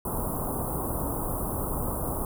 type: band-stop noise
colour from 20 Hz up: pink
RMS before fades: -30 dBFS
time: 0.05-2.25 s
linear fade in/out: 2 ms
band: 1200 to 9600 Hz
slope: 48 dB/octave
effects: none